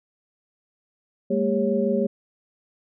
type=tone cluster; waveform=sine; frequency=201.2 / 227.5 / 401.3 / 551 Hz; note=G3 / A#3 / G4 / C#5; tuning=+45 / -42 / +41 / -11 cents; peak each=-25 dBFS; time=1.3-2.07 s; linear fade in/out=10 ms; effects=none